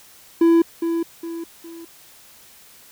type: tone with echo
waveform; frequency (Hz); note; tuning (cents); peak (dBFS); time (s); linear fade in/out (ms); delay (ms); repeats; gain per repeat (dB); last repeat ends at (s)
triangle; 333.8; E4; +22; -9; 0.41-0.62; 5; 410; 3; -8; 1.85
effects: white hiss -48 dBFS RMS until 2.91 s